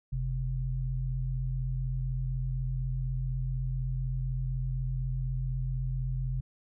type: tone pair together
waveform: sine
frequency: 45.91 / 130 Hz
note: F#1 / C3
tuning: -13 / -11 cents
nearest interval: octave + tritone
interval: 1802 cents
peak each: -32 / -31 dBFS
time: 0.12-6.41 s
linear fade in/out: 10 ms
effects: none